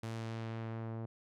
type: tone with low-pass filter sweep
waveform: sawtooth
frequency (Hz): 113.1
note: A2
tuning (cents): +48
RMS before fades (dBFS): -41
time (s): 0.03-1.06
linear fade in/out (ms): 5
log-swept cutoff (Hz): 11000 to 830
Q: 0.7
effects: none